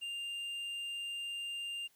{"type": "tone with tanh clipping", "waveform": "sine", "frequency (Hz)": 2797, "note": "F7", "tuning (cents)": 2, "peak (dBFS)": -39, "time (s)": [0.01, 1.88], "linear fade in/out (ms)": 20, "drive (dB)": 6, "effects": ["white hiss -70 dBFS RMS until 1.95 s"]}